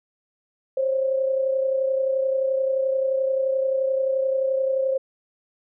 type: tone pair together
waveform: sine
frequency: 529 / 560.5 Hz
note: C5 / C#5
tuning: +19 / +19 cents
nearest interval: minor second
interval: 100 cents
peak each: -20 / -29 dBFS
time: 0.77-4.98 s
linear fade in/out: 5 ms
effects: none